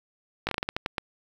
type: slowing click train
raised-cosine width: 0.3 ms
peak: -11 dBFS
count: 10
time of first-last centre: 0.47-0.982 s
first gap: 19 ms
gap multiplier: 1.26
effects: 7-bit